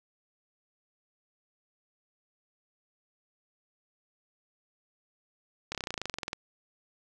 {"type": "slowing click train", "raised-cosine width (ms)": 0.2, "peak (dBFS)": -16, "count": 17, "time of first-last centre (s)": [5.72, 6.331], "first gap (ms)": 28, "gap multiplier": 1.04, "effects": []}